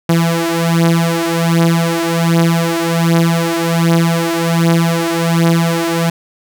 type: beating tone pair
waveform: sawtooth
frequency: 166.4 / 167.7 Hz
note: E3 / E3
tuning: +17 / +30 cents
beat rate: 1.3 Hz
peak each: -10 dBFS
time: 0.09-6.1 s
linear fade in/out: 5 ms
effects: none

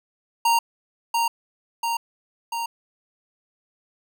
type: tone with echo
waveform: square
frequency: 928 Hz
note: A#5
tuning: 8 cents flat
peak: -17 dBFS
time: 0.45-0.59 s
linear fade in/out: 5 ms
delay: 690 ms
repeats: 3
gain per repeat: -3 dB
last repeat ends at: 2.66 s
effects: none

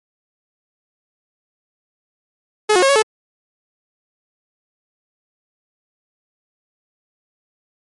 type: tone with pitch steps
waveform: sawtooth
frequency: 425.2 / 363.3 / 542 / 558 / 434.5 Hz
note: G#4 / F#4 / C#5 / C#5 / A4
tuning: +41 / -32 / -39 / +11 / -22 cents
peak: -7 dBFS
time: 2.69-3.025 s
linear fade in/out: 10 ms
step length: 67 ms
effects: MP3 48 kbps

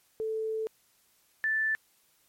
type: tone pair in turn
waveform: sine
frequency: 440 / 1760 Hz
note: A4 / A6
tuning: 0 / 0 cents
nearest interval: 2 octaves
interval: 2400 cents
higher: second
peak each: -29 / -25 dBFS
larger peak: second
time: 0.2-0.67 / 1.44-1.75 s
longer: first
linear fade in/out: 0 ms
effects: white hiss -67 dBFS RMS until 2.28 s + MP3 64 kbps

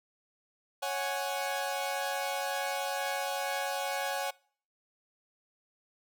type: chord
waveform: sawtooth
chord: C# suspended fourth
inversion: none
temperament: equal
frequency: 554.4 / 740 / 830.6 Hz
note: C#5 / F#5 / G#5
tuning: 0 / 0 / 0 cents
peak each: -32 dBFS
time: 0.82-4.31 s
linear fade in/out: 10 ms
effects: noise-tail reverb RT60 0.5 s tail -24 dB re dry

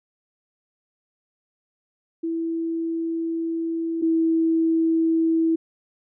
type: tone pair in turn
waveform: sine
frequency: 329.6 / 326.2 Hz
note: E4 / E4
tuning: 0 / -18 cents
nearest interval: unison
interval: 18 cents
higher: first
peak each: -23 / -17 dBFS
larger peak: second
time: 2.23-4.02 / 4.02-5.56 s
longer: first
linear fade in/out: 10 ms
effects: none

